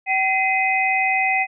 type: tone cluster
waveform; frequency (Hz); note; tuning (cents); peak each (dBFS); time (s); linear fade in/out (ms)
sine; 763 / 2048 / 2510; G5 / C7 / D#7; -47 / -38 / +15; -21; 0.06-1.47; 50
effects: none